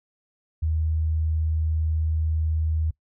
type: tone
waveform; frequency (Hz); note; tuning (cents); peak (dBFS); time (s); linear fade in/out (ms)
sine; 79.1; D#2; +29; -21; 0.62-2.91; 10
effects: noise-tail reverb RT60 0.1 s tail -21 dB re dry